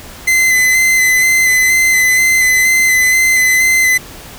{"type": "tone with vibrato", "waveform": "45% pulse", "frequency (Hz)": 2043, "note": "C7", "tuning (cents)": -42, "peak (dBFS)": -8, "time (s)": [0.27, 3.98], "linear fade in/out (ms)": 10, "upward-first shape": "square", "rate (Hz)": 2.1, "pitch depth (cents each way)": 16, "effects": ["pink hiss -33 dBFS RMS until 4.38 s"]}